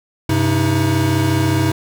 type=tone cluster; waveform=square; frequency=97.9 / 132 / 318.7 Hz; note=G2 / C3 / D#4; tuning=-2 / +16 / +42 cents; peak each=-19 dBFS; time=0.29-1.72 s; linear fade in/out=5 ms; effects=none